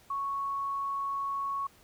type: tone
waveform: sine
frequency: 1108 Hz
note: C#6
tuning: 1 cent flat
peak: -30 dBFS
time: 0.1-1.67 s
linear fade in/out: 5 ms
effects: pink hiss -60 dBFS RMS until 1.83 s